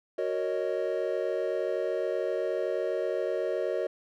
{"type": "chord", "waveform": "triangle", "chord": "D# minor seventh", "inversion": "first", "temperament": "equal with one note detuned", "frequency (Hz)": [370, 463.2, 554.4, 622.3], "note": ["F#4", "A#4", "C#5", "D#5"], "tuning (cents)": [0, -11, 0, 0], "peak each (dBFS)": -31, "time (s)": [0.18, 3.87], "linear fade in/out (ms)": 5, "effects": []}